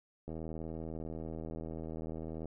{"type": "click train", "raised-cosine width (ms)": 2, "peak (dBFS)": -29, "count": 176, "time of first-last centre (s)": [0.28, 2.457], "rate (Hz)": 80.4, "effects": []}